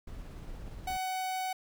brown noise with tremolo, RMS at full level -42 dBFS, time 0.07-0.97 s, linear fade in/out 5 ms, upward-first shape triangle, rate 17 Hz, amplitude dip 25%
45% pulse tone, 749 Hz, F#5, 21 cents sharp, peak -32 dBFS, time 0.87-1.53 s, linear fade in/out 5 ms
effects none

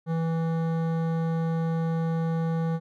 triangle tone with hard clipping, 164 Hz, E3, 9 cents flat, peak -26 dBFS, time 0.06-2.8 s, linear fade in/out 50 ms, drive 18 dB, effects none

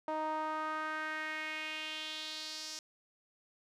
sawtooth tone with band-pass filter sweep, 311.1 Hz, D#4, in tune, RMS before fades -39 dBFS, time 0.08-2.79 s, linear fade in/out 2 ms, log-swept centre 800 to 5600 Hz, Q 3, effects none

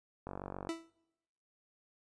click train, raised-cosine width 1 ms, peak -27 dBFS, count 20, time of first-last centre 0.27-0.671 s, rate 47.4 Hz
40% pulse tone with exponential decay, 329.6 Hz, E4, in tune, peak -31 dBFS, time 0.69-0.9 s, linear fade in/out 1 ms, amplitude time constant 44 ms
effects noise-tail reverb RT60 1.0 s tail -26 dB re dry + resampled to 22050 Hz

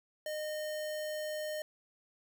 sine tone with sample-and-hold, 612 Hz, D#5, 29 cents flat, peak -35 dBFS, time 0.26-1.62 s, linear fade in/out 2 ms, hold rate 2450 Hz, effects none

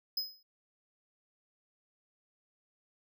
square tone with exponential decay, 5060 Hz, D#8, 28 cents sharp, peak -29 dBFS, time 0.17-0.43 s, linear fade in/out 5 ms, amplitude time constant 55 ms, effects none

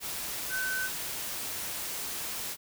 sine tone in noise, 1522 Hz, F#6, 48 cents sharp, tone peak -30 dBFS, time 0.49-0.9 s, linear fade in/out 50 ms, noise white, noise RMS -36 dBFS, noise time 0-2.57 s, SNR +3 dB, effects none

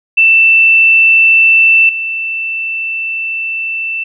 sine tone with level steps, 2666 Hz, E7, 19 cents sharp, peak -4 / -15 dBFS, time 0.17-4.04 s, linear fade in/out 10 ms, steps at 1.89 s, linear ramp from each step 2 ms, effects none

